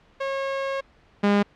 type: tone pair in turn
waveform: sawtooth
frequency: 544 / 203.4 Hz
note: C#5 / G#3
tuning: -33 / -36 cents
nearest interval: octave + perfect fourth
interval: 1703 cents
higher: first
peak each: -21 / -13 dBFS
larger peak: second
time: 0.2-0.81 / 1.23-1.43 s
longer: first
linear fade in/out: 10 ms
effects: pink hiss -57 dBFS RMS until 1.55 s + low-pass 3000 Hz 12 dB/octave